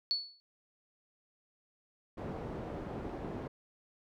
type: tone with exponential decay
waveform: sine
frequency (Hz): 4429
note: C#8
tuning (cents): -2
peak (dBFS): -26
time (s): 0.11-0.4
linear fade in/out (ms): 0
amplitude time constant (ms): 63
type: low-pass noise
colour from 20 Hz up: white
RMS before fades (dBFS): -41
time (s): 2.17-3.48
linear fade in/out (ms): 10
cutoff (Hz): 500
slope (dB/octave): 12
effects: none